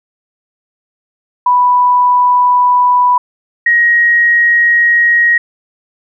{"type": "tone pair in turn", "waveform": "sine", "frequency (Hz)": [987.8, 1886.9], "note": ["B5", "A#6"], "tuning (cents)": [0, 21], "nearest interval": "major seventh", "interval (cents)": 1121, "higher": "second", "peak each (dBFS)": -6, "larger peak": "neither", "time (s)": [[1.46, 3.18], [3.66, 5.38]], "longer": "neither", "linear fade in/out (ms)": 5, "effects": []}